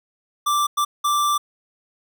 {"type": "tone bursts at uneven times", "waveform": "square", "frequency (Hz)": 1174.7, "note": "D6", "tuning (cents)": 0, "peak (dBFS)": -18, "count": 3, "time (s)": [[0.46, 0.67], [0.77, 0.85], [1.04, 1.38]], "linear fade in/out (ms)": 10, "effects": []}